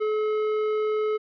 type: tone with tanh clipping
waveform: sine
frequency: 428.8 Hz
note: A4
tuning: 45 cents flat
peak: -24 dBFS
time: 0-1.18 s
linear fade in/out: 20 ms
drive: 11 dB
effects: none